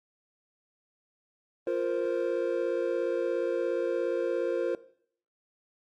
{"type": "chord", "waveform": "triangle", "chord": "F suspended fourth", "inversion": "none", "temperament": "equal", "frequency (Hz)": [349.2, 466.2, 523.3], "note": ["F4", "Bb4", "C5"], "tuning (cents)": [0, 0, 0], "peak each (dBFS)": -29, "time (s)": [1.67, 4.75], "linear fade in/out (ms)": 2, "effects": ["noise-tail reverb RT60 0.6 s tail -18 dB re dry", "Opus 32 kbps"]}